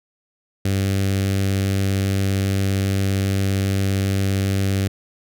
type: tone with notch filter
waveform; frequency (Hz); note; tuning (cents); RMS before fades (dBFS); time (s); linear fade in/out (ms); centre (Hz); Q
sawtooth; 97.5; G2; -9; -20; 0.65-4.88; 5; 960; 0.81
effects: none